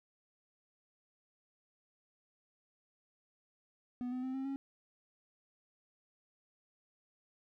triangle tone with pitch steps, 246.9 / 253.3 / 259.8 / 266.5 / 273.3 Hz, B3 / B3 / C4 / C4 / C#4, 0 / +44 / -12 / +32 / -24 cents, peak -34 dBFS, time 4.01-4.56 s, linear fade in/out 0 ms, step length 110 ms, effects none

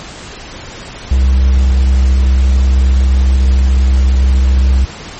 triangle tone, 65.2 Hz, C2, 5 cents flat, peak -4 dBFS, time 1.11-4.85 s, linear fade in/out 5 ms, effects pink hiss -29 dBFS RMS until 5.19 s + MP3 32 kbps

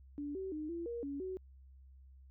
sine tone with pitch steps, 289.7 / 381.8 / 306.2 / 338.8 / 471.5 / 281.4 / 374.5 Hz, D4 / G4 / D#4 / E4 / A#4 / C#4 / F#4, -24 / -46 / -28 / +48 / +20 / +26 / +21 cents, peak -38 dBFS, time 0.18-1.37 s, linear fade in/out 0 ms, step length 170 ms, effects added 66 Hz sine -55 dBFS peak until 2.3 s

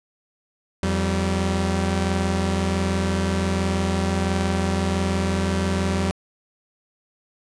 sawtooth tone pair together, 85.9 / 193.17 Hz, F2 / G3, -28 / -25 cents, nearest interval octave + major second, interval 1403 cents, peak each -19 dBFS, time 0.83-6.11 s, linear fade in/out 0 ms, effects resampled to 22050 Hz

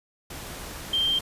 sine tone in noise, 3160 Hz, G7, 13 cents sharp, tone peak -21 dBFS, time 0.93-1.19 s, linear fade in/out 5 ms, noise pink, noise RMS -38 dBFS, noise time 0.3-1.21 s, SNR +14 dB, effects resampled to 32000 Hz

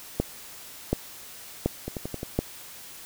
two click trains, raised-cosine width 2 ms, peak -18 / -9 dBFS, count 5 / 4, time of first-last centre 1.88-2.231 / 0.2-2.39 s, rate 11.4 / 1.37 Hz, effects white hiss -44 dBFS RMS until 3.05 s

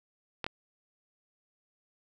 clicks, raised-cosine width 0.3 ms, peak -17 dBFS, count 2, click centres 0.443 / 0.465 s, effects none

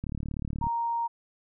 click train, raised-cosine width 5 ms, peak -21 dBFS, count 24, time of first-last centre 0.04-0.668 s, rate 36.6 Hz
sine tone, 932.3 Hz, A#5, in tune, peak -26 dBFS, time 0.61-1.08 s, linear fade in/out 20 ms
effects none

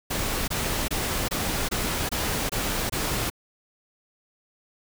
pink noise bursts, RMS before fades -27 dBFS, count 8, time 0.1-3.301 s, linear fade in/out 10 ms, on 380 ms, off 23 ms, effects none

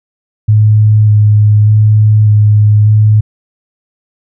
sine tone with vibrato, 106.2 Hz, G#2, 39 cents sharp, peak -3 dBFS, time 0.48-3.21 s, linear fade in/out 10 ms, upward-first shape square, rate 0.84 Hz, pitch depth 13 cents each way, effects none

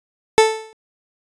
30% pulse tone with exponential decay, 440 Hz, A4, in tune, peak -3 dBFS, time 0.38-0.73 s, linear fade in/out 0 ms, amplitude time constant 76 ms, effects resampled to 22050 Hz

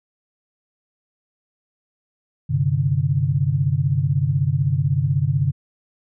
sine chord, G suspended fourth, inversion none, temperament equal with one note detuned, 96.04 / 130.81 / 146.83 Hz, G2 / C3 / D3, -35 / 0 / 0 cents, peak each -24 / -20 / -20 dBFS, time 2.49-5.52 s, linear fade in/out 20 ms, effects none

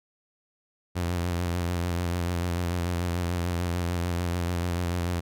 sawtooth tone with vibrato, 87.31 Hz, F2, in tune, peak -22 dBFS, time 0.95-5.21 s, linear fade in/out 20 ms, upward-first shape sine, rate 6.8 Hz, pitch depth 42 cents each way, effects none

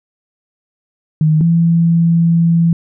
sine tone pair in turn, 155.56 / 167.58 Hz, D#3 / E3, 0 / +29 cents, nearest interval minor second, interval 129 cents, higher second, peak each -8 dBFS, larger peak neither, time 1.21-1.41 / 1.41-2.73 s, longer second, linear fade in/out 2 ms, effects none

